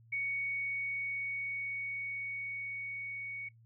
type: tone with level ramp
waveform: sine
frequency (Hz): 2231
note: C#7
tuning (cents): +11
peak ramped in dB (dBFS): -32 to -39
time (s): 0.12-3.49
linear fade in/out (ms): 10
effects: noise-tail reverb RT60 0.1 s tail -17 dB re dry + added 114 Hz sine -58 dBFS peak until 3.65 s